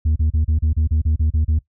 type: tone bursts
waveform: sine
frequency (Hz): 77.78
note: D#2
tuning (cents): 0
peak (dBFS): -11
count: 11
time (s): 0.05-1.59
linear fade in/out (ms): 10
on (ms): 110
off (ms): 33
effects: noise-tail reverb RT60 0.1 s tail -20 dB re dry + tanh soft clip ceiling -13 dBFS